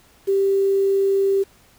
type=tone with quantisation; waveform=sine; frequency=392 Hz; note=G4; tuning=in tune; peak=-15 dBFS; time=0.27-1.44 s; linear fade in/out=20 ms; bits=7; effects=pink hiss -54 dBFS RMS until 1.78 s